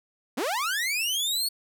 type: linear sweep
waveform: sawtooth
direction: up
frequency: 205.5 to 4447 Hz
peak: -22 dBFS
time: 0.37-1.49 s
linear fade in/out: 10 ms
effects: none